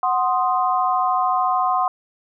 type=chord; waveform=sine; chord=C diminished; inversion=second; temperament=equal; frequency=740 / 1046.5 / 1244.5 Hz; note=Gb5 / C6 / Eb6; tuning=0 / 0 / 0 cents; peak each=-20 / -20 / -24 dBFS; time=0.03-1.88 s; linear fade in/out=2 ms; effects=none